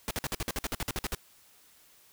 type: noise bursts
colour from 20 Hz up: pink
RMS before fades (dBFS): -32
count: 14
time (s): 0.08-1.148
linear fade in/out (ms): 0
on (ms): 28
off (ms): 52
effects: white hiss -60 dBFS RMS until 2.12 s